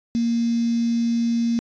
sine tone with quantisation, 233.1 Hz, A#3, in tune, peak -18 dBFS, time 0.15-1.59 s, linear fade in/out 0 ms, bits 6, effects resampled to 16000 Hz

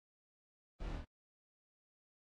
brown noise with echo, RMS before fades -44 dBFS, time 0.8-0.97 s, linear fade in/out 5 ms, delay 26 ms, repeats 3, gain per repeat -2 dB, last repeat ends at 1.048 s, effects low-pass 5000 Hz 12 dB/octave + AAC 32 kbps

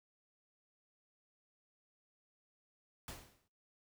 pink noise with exponential decay, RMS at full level -44 dBFS, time 3.08-3.48 s, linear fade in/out 2 ms, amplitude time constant 85 ms, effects noise-tail reverb RT60 0.5 s tail -23 dB re dry

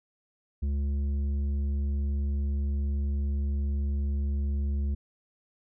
triangle tone with tanh clipping, 70.6 Hz, C#2, 32 cents sharp, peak -27 dBFS, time 0.62-4.95 s, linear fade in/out 10 ms, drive 12 dB, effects none

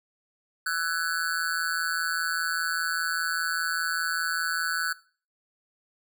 square tone with amplitude modulation, 1495 Hz, F#6, 17 cents sharp, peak -22 dBFS, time 0.66-4.93 s, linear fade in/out 5 ms, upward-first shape sine, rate 165 Hz, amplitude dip 95%, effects noise-tail reverb RT60 0.4 s tail -19 dB re dry

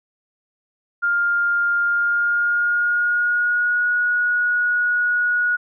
sine tone with pitch glide, 1404 to 1454.4 Hz, F6 to F#6, +9 to -30 cents, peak -16 dBFS, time 1.02-5.57 s, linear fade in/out 20 ms, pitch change +61 cents, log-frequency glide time 1.83-3.88 s, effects none

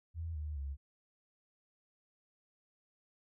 sine tone with pitch steps, 82.5 / 75.65 / 69.37 Hz, E2 / D#2 / C#2, +2 / -48 / +2 cents, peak -37 dBFS, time 0.14-0.77 s, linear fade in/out 50 ms, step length 210 ms, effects none

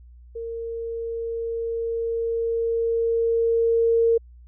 sine tone with level ramp, 460 Hz, A#4, 23 cents flat, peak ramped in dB -29 to -15 dBFS, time 0.35-4.18 s, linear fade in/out 10 ms, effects added 60 Hz sine -44 dBFS peak until 4.47 s

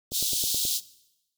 pink high-pass noise, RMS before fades -27 dBFS, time 0.11-0.81 s, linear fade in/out 50 ms, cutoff 3400 Hz, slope 48 dB/octave
click train, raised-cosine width 2 ms, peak -25 dBFS, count 6, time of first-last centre 0.12-0.652 s, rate 9.4 Hz
effects noise-tail reverb RT60 0.9 s tail -19 dB re dry

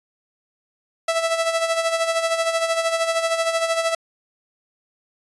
sawtooth tone with tremolo, 659.3 Hz, E5, in tune, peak -13 dBFS, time 1.08-3.95 s, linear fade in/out 5 ms, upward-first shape sine, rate 13 Hz, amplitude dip 60%, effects resampled to 24000 Hz

